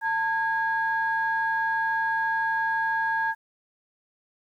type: tone pair together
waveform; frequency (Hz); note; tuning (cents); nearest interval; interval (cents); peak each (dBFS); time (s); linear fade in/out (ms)
sine; 897 / 1644.2; A5 / G#6; +33 / -18; minor seventh; 1049; -25; 0.01-3.35; 50
effects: tanh soft clip ceiling -15 dBFS + 10-bit